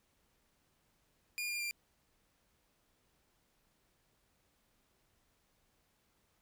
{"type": "tone with pitch steps", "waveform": "sawtooth", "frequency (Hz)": [2423, 2402, 2381], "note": ["D#7", "D7", "D7"], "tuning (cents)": [-47, 38, 23], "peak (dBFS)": -33, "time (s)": [1.38, 1.71], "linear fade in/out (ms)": 0, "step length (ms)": 110, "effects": ["pink hiss -75 dBFS RMS until 6.41 s"]}